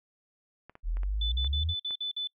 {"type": "clicks", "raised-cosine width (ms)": 0.5, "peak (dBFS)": -32, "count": 6, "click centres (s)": [0.696, 0.754, 0.97, 1.033, 1.446, 1.908]}
{"type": "exponential sweep", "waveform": "sine", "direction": "up", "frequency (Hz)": [38.89, 87.31], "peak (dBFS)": -27, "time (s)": [0.83, 1.75], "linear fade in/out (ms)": 50}
{"type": "tone bursts", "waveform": "sine", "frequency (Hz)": 3500, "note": "A7", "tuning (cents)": -10, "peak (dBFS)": -30, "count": 7, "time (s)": [1.21, 2.274], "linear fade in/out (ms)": 5, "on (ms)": 110, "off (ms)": 49}
{"effects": ["noise-tail reverb RT60 0.1 s tail -24 dB re dry"]}